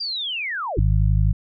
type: linear sweep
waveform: sine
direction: down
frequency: 4837 to 219.8 Hz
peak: -24 dBFS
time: 0-0.8 s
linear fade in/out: 10 ms
type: harmonic tone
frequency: 51.91 Hz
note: G#1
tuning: in tune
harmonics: 1 / 2 / 3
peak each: -17 / -19 / -24 dBFS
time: 0.77-1.33 s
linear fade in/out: 10 ms
effects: none